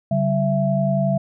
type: tone cluster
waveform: sine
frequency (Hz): 140.7 / 191.8 / 665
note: C#3 / G3 / E5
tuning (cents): +26 / -37 / +15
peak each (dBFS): -21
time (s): 0.11-1.18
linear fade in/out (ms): 5
effects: none